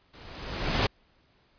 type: noise with level ramp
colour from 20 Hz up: pink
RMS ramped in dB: -50 to -22 dBFS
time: 0.13-0.87 s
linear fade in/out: 10 ms
effects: pink hiss -65 dBFS RMS until 1.58 s + resampled to 11025 Hz